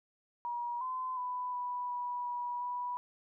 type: tone with pitch steps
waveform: sine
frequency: 957 / 1024 / 995 / 985 / 978 / 972 / 981 Hz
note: A#5 / C6 / B5 / B5 / B5 / B5 / B5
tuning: +45 / -38 / +13 / -5 / -17 / -28 / -12 cents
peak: -34 dBFS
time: 0.45-2.97 s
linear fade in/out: 0 ms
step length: 360 ms
effects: none